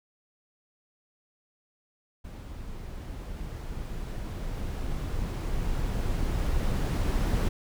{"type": "noise with level ramp", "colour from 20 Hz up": "brown", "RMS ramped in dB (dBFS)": [-40, -24], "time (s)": [2.24, 7.49], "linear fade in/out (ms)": 10, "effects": []}